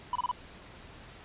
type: tone bursts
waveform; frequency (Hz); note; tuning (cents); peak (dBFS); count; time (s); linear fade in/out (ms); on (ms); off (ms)
triangle; 987.8; B5; 0; -25; 4; 0.13-0.314; 2; 25; 28
effects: pink hiss -50 dBFS RMS until 1.24 s + resampled to 8000 Hz